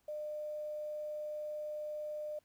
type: tone with quantisation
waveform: sine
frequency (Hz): 603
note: D5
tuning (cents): +46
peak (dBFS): -38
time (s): 0.08-2.39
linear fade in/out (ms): 5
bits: 11
effects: pink hiss -75 dBFS RMS until 2.44 s